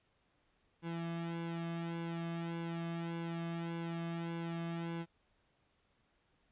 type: tone with flanger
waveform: sawtooth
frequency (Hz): 167.7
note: E3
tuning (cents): +30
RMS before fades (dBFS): -40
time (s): 0.82-5.06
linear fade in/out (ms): 50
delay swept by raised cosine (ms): 1.6 to 2.12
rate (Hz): 1.7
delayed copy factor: -0.85
effects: pink hiss -75 dBFS RMS until 6.51 s + resampled to 8000 Hz